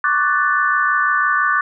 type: chord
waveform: sine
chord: D major seventh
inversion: third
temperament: equal with one note detuned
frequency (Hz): 1108.7 / 1174.7 / 1491.1 / 1760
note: C#6 / D6 / F#6 / A6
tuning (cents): 0 / 0 / +13 / 0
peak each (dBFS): -23 / -18 / -18 / -20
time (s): 0.04-1.61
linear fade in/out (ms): 2
effects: none